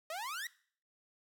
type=exponential sweep; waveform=sawtooth; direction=up; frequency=609 to 1992 Hz; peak=-35 dBFS; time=0.1-0.47 s; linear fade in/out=2 ms; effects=noise-tail reverb RT60 0.5 s tail -20 dB re dry